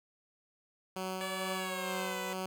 10% pulse tone with tremolo, 187.3 Hz, F#3, 21 cents sharp, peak -27 dBFS, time 0.96-2.46 s, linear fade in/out 2 ms, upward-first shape sine, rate 2.2 Hz, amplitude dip 35%
10% pulse tone with pitch glide, 573 to 498.8 Hz, D5 to B4, -43 to +17 cents, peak -29 dBFS, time 1.21-2.33 s, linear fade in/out 0 ms, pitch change -240 cents, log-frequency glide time 1.53-2.19 s
effects none

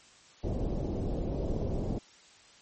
pink low-pass noise, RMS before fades -32 dBFS, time 0.43-1.99 s, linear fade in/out 10 ms, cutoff 590 Hz, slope 24 dB/octave, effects white hiss -57 dBFS RMS until 2.61 s + MP3 32 kbps

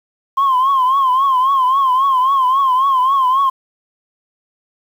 sine tone with vibrato, 1056 Hz, C6, 16 cents sharp, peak -9 dBFS, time 0.37-3.5 s, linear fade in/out 10 ms, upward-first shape triangle, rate 3.7 Hz, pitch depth 110 cents each way, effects tanh soft clip ceiling -8 dBFS + 7-bit

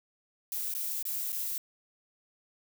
violet noise with dropouts, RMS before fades -34 dBFS, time 0.52-1.58 s, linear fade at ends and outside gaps 1 ms, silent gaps 0.739-0.749 / 1.027-1.053 / 1.321-1.327 s, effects none

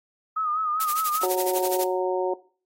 sine tone with vibrato, 1251 Hz, D#6, 9 cents sharp, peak -23 dBFS, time 0.36-1.25 s, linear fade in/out 10 ms, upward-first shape sine, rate 5 Hz, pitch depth 64 cents each way
blue noise with tremolo, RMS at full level -27 dBFS, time 0.8-1.84 s, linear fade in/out 2 ms, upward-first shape sine, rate 12 Hz, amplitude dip 90%
harmonic tone, 184 Hz, F#3, 9 cents flat, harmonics 2 / 3 / 4 / 5, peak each -24 / -28 / -30 / -32 dBFS, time 1.23-2.34 s, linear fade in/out 5 ms
effects noise-tail reverb RT60 0.4 s tail -18 dB re dry + AAC 48 kbps

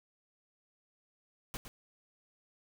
pink noise with echo, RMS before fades -40 dBFS, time 1.54-1.57 s, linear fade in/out 0 ms, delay 110 ms, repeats 1, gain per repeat -8 dB, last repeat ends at 1.68 s, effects none

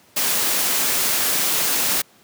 white noise, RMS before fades -20 dBFS, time 0.16-2.02 s, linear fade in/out 10 ms, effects pink hiss -53 dBFS RMS until 2.23 s + high-pass 150 Hz 12 dB/octave

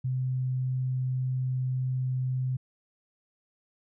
sine tone, 128.7 Hz, C3, 28 cents flat, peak -26 dBFS, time 0.04-2.57 s, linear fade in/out 10 ms, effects none

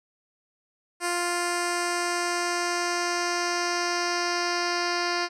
10% pulse tone with low-pass filter sweep, 349.7 Hz, F4, 2 cents sharp, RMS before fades -27 dBFS, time 1-5.29 s, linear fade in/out 50 ms, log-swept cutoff 8900 to 4800 Hz, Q 2.4, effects none

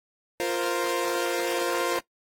sawtooth chord, F suspended fourth, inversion none, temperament equal, 349.2 / 466.2 / 523.3 Hz, F4 / Bb4 / C5, 0 / 0 / 0 cents, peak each -25 / -26 / -26 dBFS, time 0.4-1.99 s, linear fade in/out 0 ms, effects noise-tail reverb RT60 0.1 s tail -18 dB re dry + AAC 48 kbps

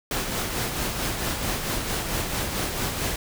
pink noise with tremolo, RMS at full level -26 dBFS, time 0.11-3.16 s, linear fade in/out 2 ms, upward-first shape sine, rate 4.5 Hz, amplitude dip 40%, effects none

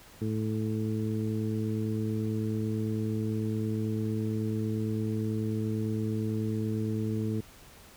harmonic tone, 109 Hz, A2, 16 cents flat, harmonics 1 / 2 / 3 / 4, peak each -31 / -32 / -36 / -38 dBFS, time 0.21-7.41 s, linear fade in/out 10 ms, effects pink hiss -53 dBFS RMS until 7.96 s

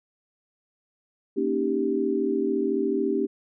sine chord, Eb dominant seventh, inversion second, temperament equal, 233.1 / 277.2 / 311.1 / 392 Hz, Bb3 / Db4 / Eb4 / G4, 0 / 0 / 0 / 0 cents, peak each -30 / -28 / -29 / -25 dBFS, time 1.36-3.27 s, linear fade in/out 20 ms, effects none

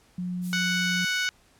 sine tone, 179.5 Hz, F3, 48 cents sharp, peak -28 dBFS, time 0.18-1.05 s, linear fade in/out 5 ms
violet noise, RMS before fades -39 dBFS, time 0.41-1.3 s, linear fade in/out 50 ms
harmonic tone, 741 Hz, F#5, 2 cents sharp, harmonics 2 / 3 / 4 / 5 / 6 / 7 / 8 / 9, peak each -27 / -31 / -33 / -35 / -37 / -38 / -39 / -40 dBFS, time 0.53-1.29 s, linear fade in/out 0 ms
effects pink hiss -60 dBFS RMS until 1.59 s + low-pass 11000 Hz 12 dB/octave

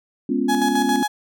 sine chord, C# dominant seventh, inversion second, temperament equal, 207.7 / 246.9 / 277.2 / 349.2 Hz, G#3 / B3 / C#4 / E#4, 0 / 0 / 0 / 0 cents, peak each -27 / -22 / -22 / -26 dBFS, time 0.29-1.03 s, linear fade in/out 5 ms
35% pulse tone with tremolo, 839 Hz, G#5, 17 cents sharp, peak -17 dBFS, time 0.48-1.08 s, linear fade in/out 20 ms, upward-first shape square, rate 7.3 Hz, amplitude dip 50%
effects none

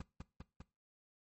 brown noise with echo, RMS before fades -42 dBFS, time 0-0.02 s, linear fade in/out 5 ms, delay 200 ms, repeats 3, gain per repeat -2 dB, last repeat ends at 0.62 s, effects noise-tail reverb RT60 0.3 s tail -20 dB re dry + MP3 32 kbps

